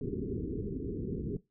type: low-pass noise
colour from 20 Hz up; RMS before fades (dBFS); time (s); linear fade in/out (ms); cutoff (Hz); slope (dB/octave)
white; -36; 0.01-1.37; 2; 440; 96
effects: noise-tail reverb RT60 0.2 s tail -18 dB re dry